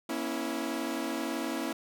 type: chord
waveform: sawtooth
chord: A# diminished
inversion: none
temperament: equal with one note detuned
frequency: 238.8 / 277.2 / 329.6 Hz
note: A#3 / C#4 / E4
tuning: +42 / 0 / 0 cents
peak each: -33 / -32 / -31 dBFS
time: 0.09-1.73 s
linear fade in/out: 5 ms
effects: none